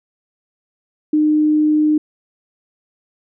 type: tone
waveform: sine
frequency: 304.5 Hz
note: D#4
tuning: 37 cents flat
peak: -11 dBFS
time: 1.13-1.98 s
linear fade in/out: 5 ms
effects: none